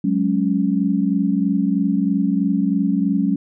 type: chord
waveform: sine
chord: F# suspended second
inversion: none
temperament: just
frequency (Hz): 185 / 208.1 / 277.5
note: F#3 / G#3 / C#4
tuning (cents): 0 / +4 / +2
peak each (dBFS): -20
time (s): 0.04-3.36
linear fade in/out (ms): 5
effects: none